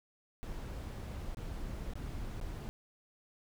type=noise with dropouts; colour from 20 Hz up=brown; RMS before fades=-41 dBFS; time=0.43-2.69 s; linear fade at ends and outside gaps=0 ms; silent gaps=1.347-1.371 / 1.935-1.955 / 2.401-2.413 s; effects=none